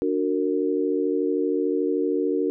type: chord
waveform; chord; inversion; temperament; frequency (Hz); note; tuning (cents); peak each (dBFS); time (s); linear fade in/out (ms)
sine; D augmented; none; just; 293.7 / 367.1 / 458.9; D4 / F#4 / A#4; 0 / -14 / -27; -25; 0.02-2.5; 0
effects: none